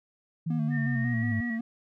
sine linear sweep, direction down, 164.9 to 100.9 Hz, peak -27 dBFS, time 0.46-1.41 s, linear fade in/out 10 ms
triangle tone with vibrato, 233.1 Hz, A#3, in tune, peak -27 dBFS, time 0.5-1.61 s, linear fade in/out 5 ms, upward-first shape square, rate 5.5 Hz, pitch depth 49 cents each way
sine tone with pitch glide, 1814 to 1921.9 Hz, A#6 to B6, -48 to -48 cents, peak -34 dBFS, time 0.7-1.59 s, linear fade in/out 50 ms, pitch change +100 cents, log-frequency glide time 0.92-1.24 s
effects none

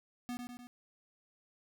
square tone with echo, 244.6 Hz, B3, 16 cents flat, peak -38 dBFS, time 0.29-0.37 s, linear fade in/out 0 ms, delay 100 ms, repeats 3, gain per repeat -4 dB, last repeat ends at 0.67 s, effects none

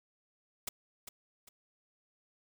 white noise with echo, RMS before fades -37 dBFS, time 0.67-0.69 s, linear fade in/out 5 ms, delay 400 ms, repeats 2, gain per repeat -9 dB, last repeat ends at 1.49 s, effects none

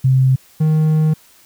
sine / triangle tone pair in turn, 131.1 / 155.91 Hz, C3 / D#3, +4 / +4 cents, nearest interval minor third, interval 300 cents, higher second, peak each -9 dBFS, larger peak neither, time 0.04-0.36 / 0.6-1.14 s, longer second, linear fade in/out 10 ms, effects white hiss -49 dBFS RMS until 1.45 s

